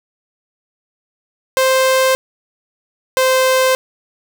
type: tone pair in turn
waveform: sawtooth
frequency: 523.3 / 519.4 Hz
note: C5 / C5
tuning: 0 / -13 cents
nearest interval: unison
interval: 13 cents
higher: first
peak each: -7 dBFS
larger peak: neither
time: 1.57-2.15 / 3.17-3.75 s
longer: neither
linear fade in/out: 0 ms
effects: none